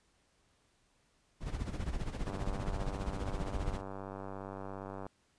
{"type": "noise with tremolo", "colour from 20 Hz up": "brown", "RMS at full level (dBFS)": -34, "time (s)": [1.4, 3.82], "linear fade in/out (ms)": 50, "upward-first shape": "sine", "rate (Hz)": 15, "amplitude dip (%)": 70}
{"type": "click train", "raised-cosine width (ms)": 1, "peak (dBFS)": -29, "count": 273, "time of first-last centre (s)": [2.27, 5.065], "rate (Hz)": 97.3}
{"effects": ["pink hiss -72 dBFS RMS until 5.38 s", "resampled to 22050 Hz"]}